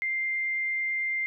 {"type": "tone", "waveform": "sine", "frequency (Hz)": 2097, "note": "C7", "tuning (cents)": 3, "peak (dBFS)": -26, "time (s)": [0.02, 1.26], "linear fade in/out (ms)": 0, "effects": []}